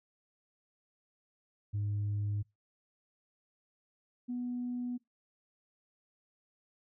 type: tone pair in turn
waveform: sine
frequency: 103 / 245.6 Hz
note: G#2 / B3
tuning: -14 / -9 cents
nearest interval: octave + minor third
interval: 1505 cents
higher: second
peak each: -29 / -33 dBFS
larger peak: first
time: 1.73-2.43 / 4.28-4.98 s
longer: neither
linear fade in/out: 20 ms
effects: noise-tail reverb RT60 0.2 s tail -24 dB re dry + tanh soft clip ceiling -29 dBFS